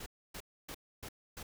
pink noise bursts, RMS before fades -45 dBFS, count 5, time 0-1.43 s, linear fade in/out 5 ms, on 62 ms, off 280 ms, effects none

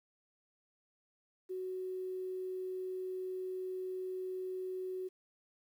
sine tone with quantisation, 371.7 Hz, F#4, 8 cents sharp, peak -37 dBFS, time 1.49-5.09 s, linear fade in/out 20 ms, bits 11, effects none

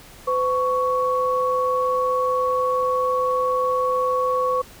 sine tone pair together, 508 / 1114.4 Hz, B4 / C#6, +49 / +9 cents, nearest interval octave + major second, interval 1360 cents, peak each -21 / -21 dBFS, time 0.27-4.62 s, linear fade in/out 10 ms, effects pink hiss -45 dBFS RMS until 4.8 s

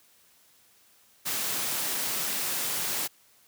white high-pass noise, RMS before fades -30 dBFS, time 1.25-3.08 s, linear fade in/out 20 ms, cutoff 120 Hz, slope 24 dB/octave, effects white hiss -61 dBFS RMS until 3.47 s + high-pass 60 Hz 12 dB/octave

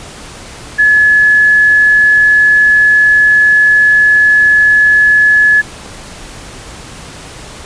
sine tone, 1707 Hz, G#6, 47 cents sharp, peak -4 dBFS, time 0.78-5.62 s, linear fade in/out 20 ms, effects pink hiss -30 dBFS RMS until 7.65 s + resampled to 22050 Hz

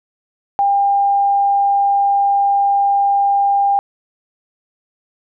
sine tone, 800 Hz, G5, 35 cents sharp, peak -11 dBFS, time 0.59-3.79 s, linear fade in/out 0 ms, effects none

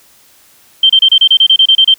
sine tone bursts, 3136 Hz, G7, in tune, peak -3 dBFS, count 12, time 0.83-1.941 s, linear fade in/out 5 ms, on 66 ms, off 29 ms, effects white hiss -46 dBFS RMS until 1.98 s

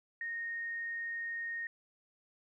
sine tone, 1854 Hz, A#6, 10 cents flat, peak -36 dBFS, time 0.21-1.67 s, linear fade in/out 2 ms, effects 13-bit

